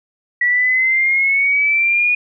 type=exponential sweep; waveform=sine; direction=up; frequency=1937 to 2462 Hz; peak=-12 dBFS; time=0.41-2.15 s; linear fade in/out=5 ms; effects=none